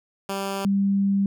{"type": "tone pair in turn", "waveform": ["10% pulse", "sine"], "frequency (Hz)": [196, 197.71], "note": ["G3", "G3"], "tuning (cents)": [0, 15], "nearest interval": "unison", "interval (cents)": 15, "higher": "second", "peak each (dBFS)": -18, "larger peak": "neither", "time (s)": [[0.29, 0.65], [0.65, 1.26]], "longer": "second", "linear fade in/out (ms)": 2, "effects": []}